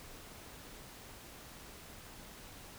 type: silence
effects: pink hiss -52 dBFS RMS until 2.78 s